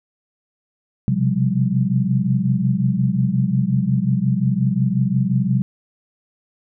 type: tone cluster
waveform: sine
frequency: 127.4 / 133 / 179.5 / 199.8 Hz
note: C3 / C3 / F3 / G3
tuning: -46 / +29 / +48 / +33 cents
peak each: -21 dBFS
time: 1.08-5.62 s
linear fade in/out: 0 ms
effects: none